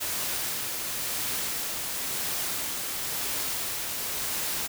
white noise with tremolo, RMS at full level -30 dBFS, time 0-4.68 s, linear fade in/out 20 ms, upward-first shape sine, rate 0.96 Hz, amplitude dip 25%, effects none

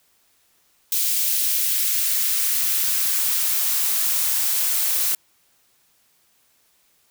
blue noise with high-pass filter sweep, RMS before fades -21 dBFS, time 0.92-5.15 s, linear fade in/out 2 ms, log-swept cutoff 2900 to 400 Hz, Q 0.9, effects white hiss -62 dBFS RMS until 7.1 s

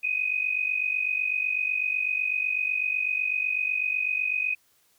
sine tone pair together, 2489 / 2537 Hz, D#7 / D#7, 0 / +33 cents, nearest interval unison, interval 33 cents, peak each -26 / -28 dBFS, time 0.03-4.55 s, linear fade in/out 10 ms, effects white hiss -65 dBFS RMS until 4.98 s

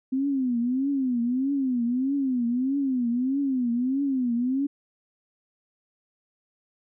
sine tone with vibrato, 257.2 Hz, C4, 30 cents flat, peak -22 dBFS, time 0.12-4.67 s, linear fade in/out 10 ms, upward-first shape triangle, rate 1.6 Hz, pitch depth 180 cents each way, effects none

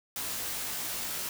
white noise with comb filter, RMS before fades -35 dBFS, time 0.16-1.29 s, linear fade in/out 2 ms, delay 17 ms, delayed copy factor +0.95, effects none

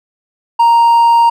triangle tone with hard clipping, 932.3 Hz, A#5, in tune, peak -6 dBFS, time 0.59-1.3 s, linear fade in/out 10 ms, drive 5 dB, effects none

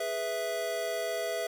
square chord, E major, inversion first, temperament equal, 415.3 / 493.9 / 659.3 Hz, G#4 / B4 / E5, 0 / 0 / 0 cents, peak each -39 / -38 / -33 dBFS, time 0-1.47 s, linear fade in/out 5 ms, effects none

